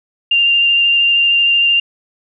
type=tone with vibrato; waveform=sine; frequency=2789 Hz; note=F7; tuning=3 cents flat; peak=-9 dBFS; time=0.31-1.8 s; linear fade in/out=5 ms; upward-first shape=sine; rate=13 Hz; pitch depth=11 cents each way; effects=none